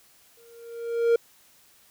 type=tone with exponential growth; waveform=triangle; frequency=466.2 Hz; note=A#4; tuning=in tune; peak=-13 dBFS; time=0.37-1.16 s; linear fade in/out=5 ms; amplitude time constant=170 ms; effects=white hiss -58 dBFS RMS until 1.9 s